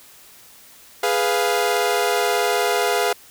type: chord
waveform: sawtooth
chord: F diminished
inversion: first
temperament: equal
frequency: 415.3 / 493.9 / 698.5 Hz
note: Ab4 / Cb5 / F5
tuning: 0 / 0 / 0 cents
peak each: -18 / -19 / -18 dBFS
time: 1.03-3.13 s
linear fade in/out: 5 ms
effects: white hiss -47 dBFS RMS until 3.3 s